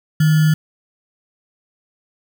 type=tone with sample-and-hold; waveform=sine; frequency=155.4 Hz; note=D#3; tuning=2 cents flat; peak=-10 dBFS; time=0.2-0.54 s; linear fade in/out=5 ms; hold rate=1575 Hz; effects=none